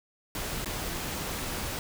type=noise with dropouts; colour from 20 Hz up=pink; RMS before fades=-34 dBFS; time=0.35-1.79 s; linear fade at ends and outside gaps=1 ms; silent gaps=0.646-0.658 s; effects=none